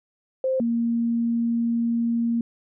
sine tone pair in turn, 523.3 / 233.1 Hz, C5 / A#3, 0 / 0 cents, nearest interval octave + major second, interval 1400 cents, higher first, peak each -20 dBFS, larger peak neither, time 0.44-0.6 / 0.6-2.41 s, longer second, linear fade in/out 2 ms, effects none

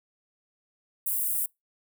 white high-pass noise, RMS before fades -28 dBFS, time 1.06-1.46 s, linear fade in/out 5 ms, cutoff 8800 Hz, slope 48 dB/octave, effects noise-tail reverb RT60 0.2 s tail -26 dB re dry

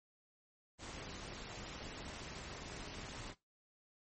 pink noise with amplitude modulation, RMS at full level -44 dBFS, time 0.78-3.35 s, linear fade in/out 50 ms, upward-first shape sine, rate 231 Hz, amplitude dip 80%, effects noise-tail reverb RT60 0.2 s tail -19 dB re dry + MP3 32 kbps

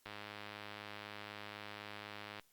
click train, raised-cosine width 0.3 ms, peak -30 dBFS, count 244, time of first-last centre 0.06-2.397 s, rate 104 Hz, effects white hiss -72 dBFS RMS until 2.52 s + Opus 48 kbps

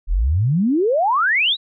sine exponential sweep, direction up, 35.9 to 4024 Hz, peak -14 dBFS, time 0.07-1.57 s, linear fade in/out 50 ms, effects none

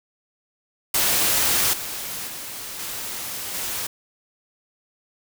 white noise with level steps, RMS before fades -20 / -31 / -34 / -31 / -28 dBFS, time 0.94-3.87 s, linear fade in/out 5 ms, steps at 1.73 / 2.27 / 2.79 / 3.54 s, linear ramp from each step 5 ms, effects none

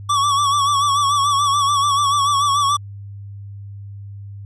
square tone with vibrato, 1138 Hz, C#6, 45 cents sharp, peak -15 dBFS, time 0.09-2.77 s, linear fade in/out 10 ms, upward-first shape sine, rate 6.9 Hz, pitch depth 60 cents each way, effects added 100 Hz sine -31 dBFS peak until 4.45 s + resampled to 22050 Hz

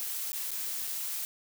blue noise with dropouts, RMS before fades -35 dBFS, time 0-1.25 s, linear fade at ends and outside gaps 0 ms, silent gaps 0.319-0.33 / 0.507-0.515 / 0.87-0.874 s, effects none

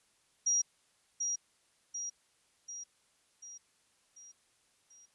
sine tone with echo, 5720 Hz, F8, 41 cents sharp, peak -26 dBFS, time 0.46-0.62 s, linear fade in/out 10 ms, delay 740 ms, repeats 6, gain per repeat -5 dB, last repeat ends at 5.06 s, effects white hiss -71 dBFS RMS until 5.14 s + resampled to 24000 Hz

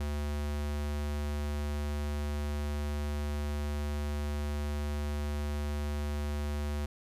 square tone, 73.42 Hz, D2, in tune, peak -32 dBFS, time 0-6.86 s, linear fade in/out 5 ms, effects resampled to 32000 Hz

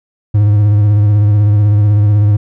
triangle tone with vibrato, 103.9 Hz, G#2, 1 cent sharp, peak -4 dBFS, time 0.34-2.37 s, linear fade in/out 10 ms, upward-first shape sine, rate 16 Hz, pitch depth 39 cents each way, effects none

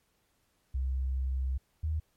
sine tone pair in turn, 65.41 / 78.01 Hz, C2 / D#2, 0 / +5 cents, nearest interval minor third, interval 305 cents, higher second, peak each -28 dBFS, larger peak neither, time 0.74-1.58 / 1.83-2 s, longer first, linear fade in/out 10 ms, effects pink hiss -73 dBFS RMS until 2.16 s + MP3 64 kbps

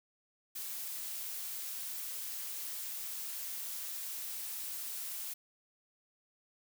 blue noise, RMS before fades -41 dBFS, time 0.55-5.34 s, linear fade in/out 10 ms, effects none

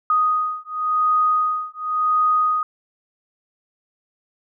sine beating tone pair, 1244.5 / 1245.42 Hz, D#6 / D#6, 0 / +1 cents, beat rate 0.92 Hz, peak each -20 dBFS, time 0.1-2.63 s, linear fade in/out 2 ms, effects none

